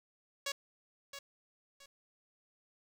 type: tone with echo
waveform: 5% pulse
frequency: 558 Hz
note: C#5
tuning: 11 cents sharp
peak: -23 dBFS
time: 0.46-0.52 s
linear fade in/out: 5 ms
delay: 670 ms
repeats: 2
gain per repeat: -10 dB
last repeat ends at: 1.86 s
effects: resampled to 32000 Hz + 10-bit